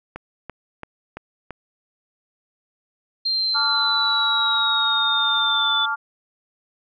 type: click train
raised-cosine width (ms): 0.5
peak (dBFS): -17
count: 5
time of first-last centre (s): 0.16-1.507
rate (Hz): 2.97
type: exponential sweep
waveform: sine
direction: down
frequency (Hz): 4186 to 3479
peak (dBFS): -19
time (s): 3.25-5.86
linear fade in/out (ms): 10
type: chord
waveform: sine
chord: D minor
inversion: second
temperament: equal with one note detuned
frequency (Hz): 880 / 1152.5 / 1396.9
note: A5 / D6 / F6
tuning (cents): 0 / -33 / 0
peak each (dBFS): -27 / -28 / -23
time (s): 3.54-5.96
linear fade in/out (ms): 20
effects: none